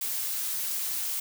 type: noise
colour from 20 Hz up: blue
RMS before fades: -31 dBFS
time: 0.01-1.2 s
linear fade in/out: 5 ms
effects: none